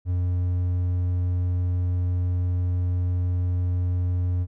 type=tone; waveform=triangle; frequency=89.4 Hz; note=F2; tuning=41 cents sharp; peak=-19 dBFS; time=0.05-4.47 s; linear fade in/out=50 ms; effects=none